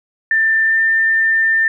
sine tone with pitch glide, 1784 to 1795.4 Hz, A6 to A6, +23 to +34 cents, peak -11 dBFS, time 0.31-1.68 s, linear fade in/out 2 ms, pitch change +11 cents, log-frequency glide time 0.65-0.76 s, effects none

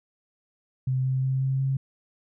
sine tone with pitch steps, 130 / 131.13 / 132.27 / 133.42 / 134.58 Hz, C3 / C3 / C3 / C3 / C3, -11 / +4 / +19 / +34 / +49 cents, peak -22 dBFS, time 0.87-1.77 s, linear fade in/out 5 ms, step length 180 ms, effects none

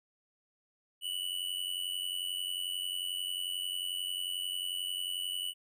square tone with amplitude modulation, 2960 Hz, F#7, in tune, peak -31 dBFS, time 1.01-5.54 s, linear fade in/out 50 ms, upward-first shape sine, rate 91.2 Hz, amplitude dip 80%, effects none

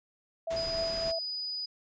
sine tone with tremolo, 659.3 Hz, E5, in tune, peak -29 dBFS, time 0.47-1.19 s, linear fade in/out 5 ms, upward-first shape triangle, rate 3.6 Hz, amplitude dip 55%
pink noise, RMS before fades -41 dBFS, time 0.5-1.12 s, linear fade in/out 10 ms
sine tone, 4960 Hz, D#8, 6 cents flat, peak -33 dBFS, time 0.56-1.66 s, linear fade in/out 10 ms
effects resampled to 16000 Hz

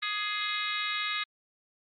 harmonic tone with a mistuned harmonic, 419.2 Hz, G#4, 16 cents sharp, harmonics 3 / 4 / 5 / 6 / 7 / 8 / 9 / 10, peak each -36 / -38 / -35 / -38 / -44 / -40 / -36 / -45 dBFS, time 0.02-1.24 s, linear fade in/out 10 ms, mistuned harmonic 3, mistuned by -23 cents, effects Opus 32 kbps

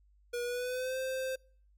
square tone with pitch glide, 481.6 to 522.2 Hz, B4 to C5, -44 to -3 cents, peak -34 dBFS, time 0.33-1.36 s, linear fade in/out 10 ms, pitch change +141 cents, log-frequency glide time 0.43-0.98 s, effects noise-tail reverb RT60 0.5 s tail -26 dB re dry + added 50 Hz sine -62 dBFS peak until 1.77 s

